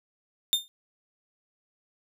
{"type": "tone with exponential decay", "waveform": "40% pulse", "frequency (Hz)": 3618, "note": "A7", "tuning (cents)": 48, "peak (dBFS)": -16, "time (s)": [0.53, 0.68], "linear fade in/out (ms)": 0, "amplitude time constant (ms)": 31, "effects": []}